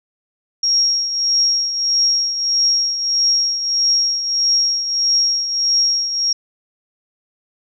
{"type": "tone with tremolo", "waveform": "sine", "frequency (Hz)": 5588, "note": "F8", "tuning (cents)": 0, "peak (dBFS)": -11, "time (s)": [0.63, 6.33], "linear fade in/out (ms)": 5, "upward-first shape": "triangle", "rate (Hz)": 1.6, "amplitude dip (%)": 65, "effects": []}